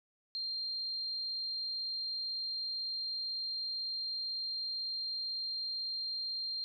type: tone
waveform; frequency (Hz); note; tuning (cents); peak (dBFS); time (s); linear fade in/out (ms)
sine; 4186; C8; 0; -35; 0.35-6.64; 0
effects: none